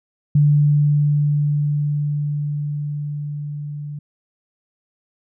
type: tone with level ramp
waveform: sine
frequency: 146.83 Hz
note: D3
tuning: in tune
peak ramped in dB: -10 to -27 dBFS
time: 0.35-3.99 s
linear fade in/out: 5 ms
effects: none